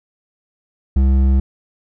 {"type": "tone with hard clipping", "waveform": "sine", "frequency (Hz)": 66.5, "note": "C2", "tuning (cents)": 29, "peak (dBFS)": -12, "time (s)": [0.96, 1.4], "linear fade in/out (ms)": 5, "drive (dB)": 8, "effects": []}